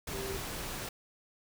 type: tone in noise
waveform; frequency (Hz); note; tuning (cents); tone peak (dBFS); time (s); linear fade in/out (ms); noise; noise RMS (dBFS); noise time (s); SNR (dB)
sine; 390.8; G4; -5; -38; 0.13-0.37; 5; pink; -39; 0.07-0.89; -2
effects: none